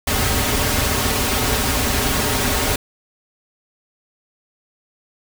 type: noise with comb filter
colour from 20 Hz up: pink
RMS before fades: -19 dBFS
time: 0.07-2.76 s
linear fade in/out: 5 ms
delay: 5.9 ms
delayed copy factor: -0.75
effects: none